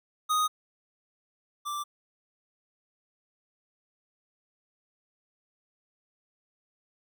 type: tone pair in turn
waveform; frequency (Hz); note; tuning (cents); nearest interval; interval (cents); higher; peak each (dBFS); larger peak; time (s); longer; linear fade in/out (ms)
square; 1244.5 / 1174.7; D#6 / D6; 0 / 0; minor second; 100; first; -24 / -32; first; 0.29-0.48 / 1.65-1.84; neither; 20
effects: none